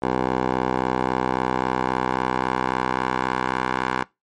10% pulse tone with band-pass filter sweep, 63.7 Hz, C2, 46 cents flat, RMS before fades -23 dBFS, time 0.02-4.04 s, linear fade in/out 10 ms, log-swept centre 670 to 1200 Hz, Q 1.4, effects noise-tail reverb RT60 0.2 s tail -21 dB re dry + MP3 48 kbps

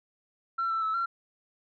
sine tone with pitch steps, 1353 / 1332 / 1304 / 1365 Hz, E6 / E6 / E6 / F6, +45 / +18 / -19 / -40 cents, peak -25 dBFS, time 0.58-1.06 s, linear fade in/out 10 ms, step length 120 ms, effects tanh soft clip ceiling -23 dBFS

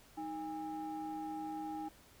triangle ring-modulated tone, 250.9 Hz, B3, 28 cents sharp, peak -34 dBFS, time 0.17-1.89 s, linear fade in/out 10 ms, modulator 563 Hz, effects pink hiss -62 dBFS RMS until 2.2 s

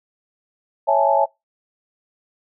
sine chord, A major seventh, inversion first, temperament equal, 554.4 / 659.3 / 830.6 / 880 Hz, C#5 / E5 / G#5 / A5, 0 / 0 / 0 / 0 cents, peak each -19 dBFS, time 0.87-1.26 s, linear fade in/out 20 ms, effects noise-tail reverb RT60 0.2 s tail -24 dB re dry

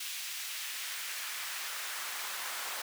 pink noise with high-pass filter sweep, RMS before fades -39 dBFS, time 0-2.82 s, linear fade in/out 5 ms, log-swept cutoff 2700 to 950 Hz, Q 0.99, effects none

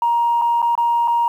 sine tone with dropouts, 941 Hz, A#5, 16 cents sharp, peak -13 dBFS, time 0.02-1.28 s, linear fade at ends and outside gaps 2 ms, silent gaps 0.415-0.419 / 0.619-0.626 / 0.753-0.777 / 1.076-1.08 s, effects tanh soft clip ceiling -9 dBFS + 8-bit

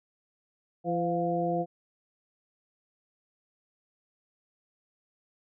harmonic tone with a mistuned harmonic, 170.4 Hz, F3, 42 cents flat, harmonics 1 / 2 / 3 / 4, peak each -32 / -32 / -32 / -30 dBFS, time 0.84-1.66 s, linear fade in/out 50 ms, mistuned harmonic 4, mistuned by +47 cents, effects none

